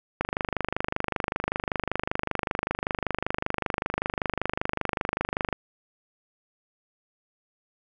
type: click train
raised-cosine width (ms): 0.5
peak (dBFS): -10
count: 135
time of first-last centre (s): 0.21-5.527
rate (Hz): 25.2
effects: none